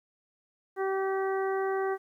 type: harmonic tone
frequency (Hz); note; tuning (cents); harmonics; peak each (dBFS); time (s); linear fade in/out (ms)
385.5; G4; -29; 1 / 2 / 3 / 4 / 5; -28 / -34 / -38 / -40 / -42; 0.76-1.98; 50
effects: 11-bit